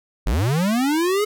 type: linear sweep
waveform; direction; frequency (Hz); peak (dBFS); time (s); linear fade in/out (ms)
square; up; 38.89 to 429.4; -18; 0.26-1.25; 10
effects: none